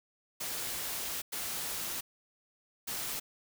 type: noise bursts at uneven times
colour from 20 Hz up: white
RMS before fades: -37 dBFS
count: 3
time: 0.4-1.22 / 1.32-2.01 / 2.87-3.2 s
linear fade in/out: 10 ms
effects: none